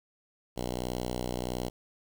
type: tone with notch filter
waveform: 5% pulse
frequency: 61.5 Hz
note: B1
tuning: 7 cents flat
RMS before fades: -34 dBFS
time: 0.56-1.7 s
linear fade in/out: 20 ms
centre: 1700 Hz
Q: 1.2
effects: 10-bit